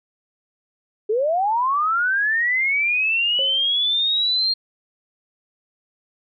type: linear sweep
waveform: sine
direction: up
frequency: 405.5 to 4234 Hz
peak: -17 dBFS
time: 1.09-4.54 s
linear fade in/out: 10 ms
type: tone with exponential decay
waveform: sine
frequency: 541 Hz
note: C#5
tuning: 42 cents flat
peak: -25 dBFS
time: 3.39-3.8 s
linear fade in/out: 0 ms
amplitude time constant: 87 ms
effects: none